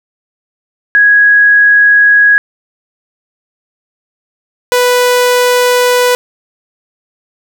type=tone pair in turn; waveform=sine / sawtooth; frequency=1661.2 / 493.9 Hz; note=G#6 / B4; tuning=0 / 0 cents; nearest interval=octave + major sixth; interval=2100 cents; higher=first; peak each=-3 dBFS; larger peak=neither; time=0.95-2.38 / 4.72-6.15 s; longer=neither; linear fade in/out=0 ms; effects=none